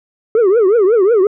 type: tone with vibrato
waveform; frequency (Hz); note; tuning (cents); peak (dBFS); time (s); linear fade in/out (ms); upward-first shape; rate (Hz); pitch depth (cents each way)
sine; 420; G#4; +19; -5; 0.35-1.27; 2; triangle; 5.5; 280
effects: tanh soft clip ceiling -7 dBFS